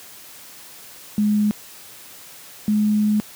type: tone pair in turn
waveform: sine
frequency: 209.6 / 211.1 Hz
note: G#3 / G#3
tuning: +16 / +29 cents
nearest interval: unison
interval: 13 cents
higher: second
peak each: -15 dBFS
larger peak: neither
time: 1.18-1.51 / 2.68-3.2 s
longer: second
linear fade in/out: 0 ms
effects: white hiss -42 dBFS RMS until 3.35 s + high-pass 80 Hz 12 dB/octave